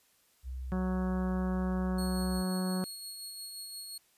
sine tone with pitch glide, 64.1 to 63.18 Hz, C2 to B1, -35 to +40 cents, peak -36 dBFS, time 0.43-2.44 s, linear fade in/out 50 ms, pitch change -25 cents, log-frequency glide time 0.77-1.11 s
harmonic tone, 185 Hz, F#3, in tune, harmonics 1 / 2 / 3 / 4 / 5 / 6 / 7 / 8 / 9, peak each -30 / -41 / -43 / -46 / -49 / -47 / -51 / -52 / -53 dBFS, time 0.72-2.84 s, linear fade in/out 0 ms
20% pulse tone with tremolo, 4324 Hz, C#8, 44 cents flat, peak -34 dBFS, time 1.98-3.98 s, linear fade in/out 5 ms, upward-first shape sine, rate 5.7 Hz, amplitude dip 30%
effects white hiss -68 dBFS RMS until 4.17 s + resampled to 32000 Hz

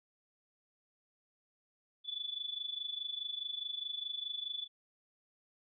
sine tone with amplitude modulation, 3461 Hz, A7, 29 cents flat, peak -34 dBFS, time 2.04-4.68 s, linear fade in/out 50 ms, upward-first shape sine, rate 24.8 Hz, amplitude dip 80%, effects none

